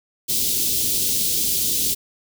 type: band-stop noise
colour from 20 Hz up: white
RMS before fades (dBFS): -21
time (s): 0.28-1.95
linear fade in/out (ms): 20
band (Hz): 410 to 3300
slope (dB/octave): 24
effects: none